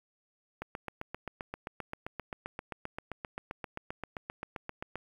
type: click train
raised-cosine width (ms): 0.5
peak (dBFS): -22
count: 34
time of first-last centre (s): 0.62-4.956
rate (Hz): 7.61
effects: 9-bit